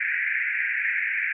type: band-pass noise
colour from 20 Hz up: pink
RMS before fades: -26 dBFS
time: 0-1.33 s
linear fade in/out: 10 ms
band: 1600 to 2400 Hz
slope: 96 dB/octave
effects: none